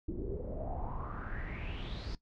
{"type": "noise with low-pass filter sweep", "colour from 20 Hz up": "brown", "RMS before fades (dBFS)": -39, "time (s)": [0.08, 2.15], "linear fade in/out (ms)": 2, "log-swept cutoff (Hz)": [310, 5000], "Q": 6.5, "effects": ["noise-tail reverb RT60 0.1 s tail -17 dB re dry"]}